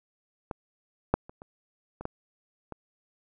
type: clicks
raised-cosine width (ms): 1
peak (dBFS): -19 / -7 / -30 / -30 / -25 / -17 / -24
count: 7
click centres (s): 0.512 / 1.14 / 1.295 / 1.419 / 2.01 / 2.054 / 2.723
effects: none